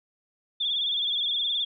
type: tone with vibrato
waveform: sine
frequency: 3446 Hz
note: A7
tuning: 37 cents flat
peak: -24 dBFS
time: 0.6-1.65 s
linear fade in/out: 10 ms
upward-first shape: sine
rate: 19 Hz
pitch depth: 81 cents each way
effects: none